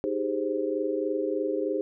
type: chord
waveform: sine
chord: Ab major seventh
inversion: second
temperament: equal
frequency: 311.1 / 392 / 415.3 / 523.3 Hz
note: Eb4 / G4 / Ab4 / C5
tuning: 0 / 0 / 0 / 0 cents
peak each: -31 dBFS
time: 0.04-1.81 s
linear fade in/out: 0 ms
effects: none